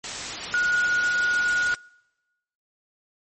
sine tone in noise, 1447 Hz, F#6, 39 cents flat, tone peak -19 dBFS, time 0.54-1.74 s, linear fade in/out 0 ms, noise white, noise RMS -31 dBFS, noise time 0.04-1.75 s, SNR +9 dB, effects noise-tail reverb RT60 1.0 s tail -26 dB re dry + MP3 32 kbps

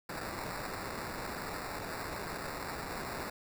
white noise with sample-and-hold, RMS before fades -40 dBFS, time 0.09-3.3 s, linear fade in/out 5 ms, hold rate 3150 Hz, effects none

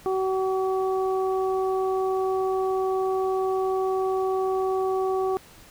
harmonic tone, 378.9 Hz, F#4, 41 cents sharp, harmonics 1 / 2 / 3, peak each -23 / -29 / -33 dBFS, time 0.06-5.37 s, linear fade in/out 0 ms, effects pink hiss -50 dBFS RMS until 5.7 s

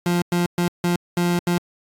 30% pulse tone bursts at uneven times, 174.7 Hz, F3, 1 cent sharp, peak -15 dBFS, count 6, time 0.06-0.22 / 0.32-0.46 / 0.58-0.68 / 0.84-0.96 / 1.17-1.39 / 1.47-1.58 s, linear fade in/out 2 ms, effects AAC 64 kbps

